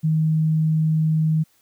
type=tone; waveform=sine; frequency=157.5 Hz; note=D#3; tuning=21 cents sharp; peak=-16 dBFS; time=0.03-1.44 s; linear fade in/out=20 ms; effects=white hiss -61 dBFS RMS until 1.61 s